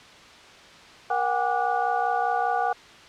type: tone cluster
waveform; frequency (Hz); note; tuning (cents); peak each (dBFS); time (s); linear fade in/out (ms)
sine; 474 / 736 / 801 / 1174 / 1459; A#4 / F#5 / G5 / D6 / F#6; +29 / -9 / +37 / -1 / -25; -32 / -25 / -26 / -32 / -32; 1.1-2.73; 5
effects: white hiss -47 dBFS RMS until 3.08 s + low-pass 4000 Hz 12 dB/octave